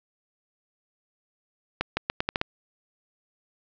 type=accelerating click train; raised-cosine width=0.3 ms; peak=-8 dBFS; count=7; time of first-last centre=1.81-2.414 s; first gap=160 ms; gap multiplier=0.81; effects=low-pass 5000 Hz 12 dB/octave